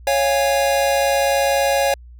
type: chord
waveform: square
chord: Db major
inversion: none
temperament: equal with one note detuned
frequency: 554.4 / 698.5 / 819.2 Hz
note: Db5 / F5 / Ab5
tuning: 0 / 0 / -24 cents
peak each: -18 / -23 / -22 dBFS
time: 0.07-1.94 s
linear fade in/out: 2 ms
effects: added 60 Hz sine -38 dBFS peak until 2.19 s